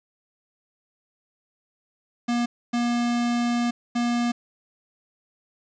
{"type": "tone bursts at uneven times", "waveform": "square", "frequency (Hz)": 238.9, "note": "A#3", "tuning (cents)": 43, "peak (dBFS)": -22, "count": 3, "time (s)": [[2.28, 2.46], [2.73, 3.71], [3.95, 4.32]], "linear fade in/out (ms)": 10, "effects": ["resampled to 16000 Hz", "8-bit"]}